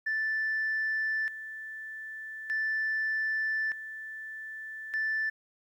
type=tone with tremolo; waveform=sine; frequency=1760 Hz; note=A6; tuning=in tune; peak=-26 dBFS; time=0.06-5.3 s; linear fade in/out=10 ms; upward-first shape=square; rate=0.41 Hz; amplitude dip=75%; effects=tanh soft clip ceiling -24 dBFS + 11-bit